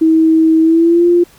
sine tone with pitch glide, 321.1 to 348.1 Hz, E4 to F4, -45 to -6 cents, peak -6 dBFS, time 0.01-1.24 s, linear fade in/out 10 ms, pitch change +139 cents, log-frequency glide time 0.62-1.07 s, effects pink hiss -45 dBFS RMS until 1.38 s

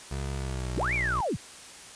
25% pulse tone with pitch glide, 68.2 to 61.47 Hz, C#2 to B1, -28 to -7 cents, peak -27 dBFS, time 0.11-1.21 s, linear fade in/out 5 ms, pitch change -179 cents, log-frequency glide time 0.32-0.77 s
sine linear two-way sweep, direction up then down, 38.8 to 2430 to 38.8 Hz, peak -26 dBFS, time 0.76-1.37 s, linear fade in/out 20 ms, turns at 0.94 s
effects white hiss -46 dBFS RMS until 1.95 s + resampled to 22050 Hz

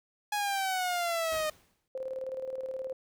sawtooth exponential sweep, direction down, 838 to 612 Hz, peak -25 dBFS, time 0.32-1.5 s, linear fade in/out 5 ms
pink noise with exponential decay, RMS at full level -43 dBFS, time 1.32-1.88 s, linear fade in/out 1 ms, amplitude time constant 120 ms
sine tone with tremolo, 523.3 Hz, C5, in tune, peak -32 dBFS, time 1.95-2.93 s, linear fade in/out 2 ms, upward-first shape square, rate 19 Hz, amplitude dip 50%
effects none

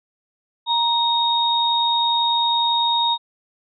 sine tone pair together, 938 / 3728 Hz, A#5 / A#7, +11 / -1 cents, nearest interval 2 octaves, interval 2388 cents, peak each -19 dBFS, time 0.66-3.18 s, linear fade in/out 50 ms, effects none

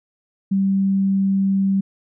sine tone, 194.5 Hz, G3, 13 cents flat, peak -15 dBFS, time 0.51-1.81 s, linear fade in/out 10 ms, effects none

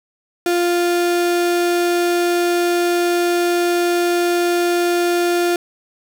35% pulse tone, 349.2 Hz, F4, in tune, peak -13 dBFS, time 0.46-5.56 s, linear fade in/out 2 ms, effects none

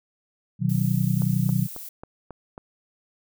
sine chord, B major, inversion none, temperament just, 123.47 / 154.34 / 185.21 Hz, B2 / D#3 / F#3, 0 / -14 / +2 cents, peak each -24 dBFS, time 0.59-1.68 s, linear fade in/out 50 ms
violet noise, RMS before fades -38 dBFS, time 0.69-1.89 s, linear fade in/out 5 ms
click train, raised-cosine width 1 ms, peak -24 dBFS, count 6, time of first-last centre 1.22-2.579 s, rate 3.68 Hz
effects none

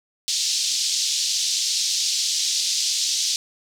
white band-pass noise, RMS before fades -23 dBFS, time 0.28-3.36 s, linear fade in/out 0 ms, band 3700 to 6300 Hz, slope 24 dB/octave, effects none

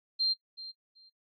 sine tone with echo, 4173 Hz, C8, 5 cents flat, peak -25 dBFS, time 0.19-0.34 s, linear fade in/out 20 ms, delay 380 ms, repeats 2, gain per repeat -15 dB, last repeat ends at 1.1 s, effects noise-tail reverb RT60 0.1 s tail -17 dB re dry + AAC 32 kbps

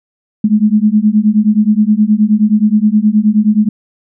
sine beating tone pair, 207.7 / 217.2 Hz, G#3 / A3, 0 / -22 cents, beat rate 9.5 Hz, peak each -10 dBFS, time 0.44-3.69 s, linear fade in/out 5 ms, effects none

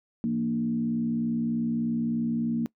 sine tone with frequency modulation, 231.9 Hz, A#3, 9 cents flat, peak -24 dBFS, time 0.24-2.66 s, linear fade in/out 0 ms, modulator 63.3 Hz, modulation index 0.69, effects noise-tail reverb RT60 0.1 s tail -22 dB re dry

